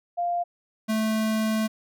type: tone pair in turn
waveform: sine / square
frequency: 698 / 218.7 Hz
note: F5 / A3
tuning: -1 / -10 cents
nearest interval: octave + minor sixth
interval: 2009 cents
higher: first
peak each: -23 dBFS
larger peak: neither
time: 0.17-0.44 / 0.88-1.68 s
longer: second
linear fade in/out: 20 ms
effects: none